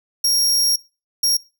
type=tone bursts at uneven times; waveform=sawtooth; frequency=5588 Hz; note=F8; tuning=in tune; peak=-12 dBFS; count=2; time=0.24-0.76 / 1.23-1.37 s; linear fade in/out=5 ms; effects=noise-tail reverb RT60 0.3 s tail -22 dB re dry